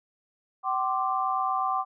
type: chord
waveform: sine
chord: G suspended fourth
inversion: none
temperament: equal with one note detuned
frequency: 763.9 / 1046.5 / 1174.7 Hz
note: G5 / C6 / D6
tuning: -45 / 0 / 0 cents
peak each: -28 / -30 / -28 dBFS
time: 0.63-1.85 s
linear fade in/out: 50 ms
effects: none